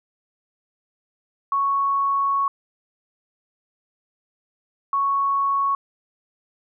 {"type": "tone bursts at uneven times", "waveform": "sine", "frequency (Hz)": 1108.7, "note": "C#6", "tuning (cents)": 0, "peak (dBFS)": -18, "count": 2, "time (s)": [[1.52, 2.48], [4.93, 5.75]], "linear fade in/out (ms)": 2, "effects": []}